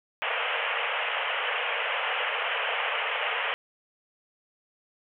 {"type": "band-pass noise", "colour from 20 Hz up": "white", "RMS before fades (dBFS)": -29, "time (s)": [0.22, 3.54], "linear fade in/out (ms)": 0, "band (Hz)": [450, 3100], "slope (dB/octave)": 96, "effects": []}